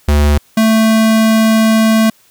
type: tone pair in turn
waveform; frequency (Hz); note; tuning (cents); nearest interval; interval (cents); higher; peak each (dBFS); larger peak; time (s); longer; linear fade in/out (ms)
square; 73.42 / 221.3; D2 / A3; 0 / +10; octave + perfect fifth; 1910; second; -8 / -8; neither; 0.08-0.38 / 0.57-2.1; second; 5
effects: white hiss -50 dBFS RMS until 2.3 s